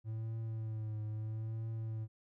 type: tone with vibrato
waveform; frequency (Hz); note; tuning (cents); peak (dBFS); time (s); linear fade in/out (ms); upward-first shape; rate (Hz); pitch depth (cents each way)
triangle; 110; A2; 0; -35; 0.04-2.08; 50; triangle; 0.76; 46
effects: none